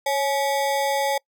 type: ring-modulated tone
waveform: square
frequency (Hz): 698.5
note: F5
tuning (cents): 0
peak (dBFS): -18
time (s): 0.06-1.18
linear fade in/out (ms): 5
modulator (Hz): 147
effects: noise-tail reverb RT60 0.1 s tail -26 dB re dry